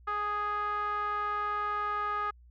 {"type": "tone with low-pass filter", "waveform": "5% pulse", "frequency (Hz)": 415.3, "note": "G#4", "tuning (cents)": 0, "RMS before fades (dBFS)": -32, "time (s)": [0.07, 2.31], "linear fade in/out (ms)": 10, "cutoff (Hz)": 1300, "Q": 5.1, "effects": ["added 60 Hz sine -53 dBFS peak until 2.5 s"]}